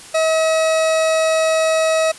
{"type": "tone", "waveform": "40% pulse", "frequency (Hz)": 640, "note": "D#5", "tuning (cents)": 49, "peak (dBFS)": -13, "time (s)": [0.14, 2.12], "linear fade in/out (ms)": 10, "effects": ["white hiss -38 dBFS RMS until 2.18 s", "resampled to 24000 Hz"]}